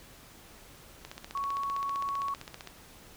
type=click train; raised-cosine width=0.2 ms; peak=-24 dBFS; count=26; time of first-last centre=1.05-2.673 s; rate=15.4 Hz
type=tone; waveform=sine; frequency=1113 Hz; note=C#6; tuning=7 cents sharp; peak=-30 dBFS; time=1.35-2.34 s; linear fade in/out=2 ms
effects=pink hiss -53 dBFS RMS until 3.16 s